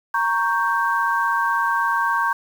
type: chord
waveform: sine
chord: G diminished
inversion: first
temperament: equal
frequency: 932.3 / 1108.7 / 1568 Hz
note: Bb5 / Db6 / G6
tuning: 0 / 0 / 0 cents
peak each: -22 dBFS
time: 0.14-2.33 s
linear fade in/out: 5 ms
effects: 7-bit